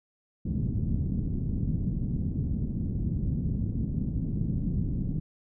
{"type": "low-pass noise", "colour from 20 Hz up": "white", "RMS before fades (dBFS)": -29, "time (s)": [0.45, 5.2], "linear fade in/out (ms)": 10, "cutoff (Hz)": 210, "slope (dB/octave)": 24, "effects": []}